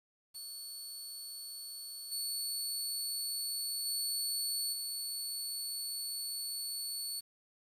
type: tone with level steps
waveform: 20% pulse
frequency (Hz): 4435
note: C#8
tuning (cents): 0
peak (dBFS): -37 / -29 / -27 / -31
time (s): 0.34-7.21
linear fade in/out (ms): 20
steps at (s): 2.11 / 3.85 / 4.72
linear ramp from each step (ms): 20
effects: resampled to 32000 Hz + 10-bit